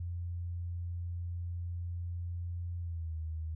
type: tone with pitch glide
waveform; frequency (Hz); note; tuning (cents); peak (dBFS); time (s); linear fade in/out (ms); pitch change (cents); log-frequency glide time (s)
sine; 86.8 to 79.6; F2 to D#2; -10 to +40; -35; 0-3.55; 5; -150; 2.79-3.16
effects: none